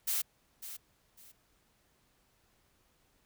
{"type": "noise with echo", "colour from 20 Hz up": "blue", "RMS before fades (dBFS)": -32, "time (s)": [0.07, 0.22], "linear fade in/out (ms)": 10, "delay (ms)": 550, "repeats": 2, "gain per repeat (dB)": -12, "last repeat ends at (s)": 1.32, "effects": ["pink hiss -71 dBFS RMS until 3.25 s"]}